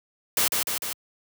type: noise with echo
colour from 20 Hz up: white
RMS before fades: -22 dBFS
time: 0.37-0.48 s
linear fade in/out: 2 ms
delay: 150 ms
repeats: 3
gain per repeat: -3 dB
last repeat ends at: 0.93 s
effects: high-pass 100 Hz 12 dB/octave